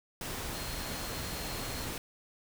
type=tone in noise; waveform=sine; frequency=4223 Hz; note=C8; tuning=15 cents sharp; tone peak=-47 dBFS; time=0.54-1.86 s; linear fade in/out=2 ms; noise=pink; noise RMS=-38 dBFS; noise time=0.21-1.98 s; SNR=-12 dB; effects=none